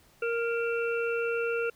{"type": "harmonic tone with a mistuned harmonic", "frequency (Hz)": 466.2, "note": "A#4", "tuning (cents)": 0, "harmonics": [1, 3, 5, 6], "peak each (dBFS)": [-28, -33, -44, -37], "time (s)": [0.22, 1.7], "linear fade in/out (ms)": 5, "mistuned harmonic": 6, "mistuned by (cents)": -59, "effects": ["pink hiss -61 dBFS RMS until 1.75 s"]}